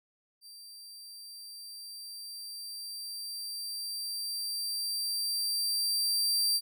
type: tone with level ramp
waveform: sawtooth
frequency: 4699 Hz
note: D8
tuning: in tune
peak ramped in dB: -45 to -22 dBFS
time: 0.41-6.61 s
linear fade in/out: 50 ms
effects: none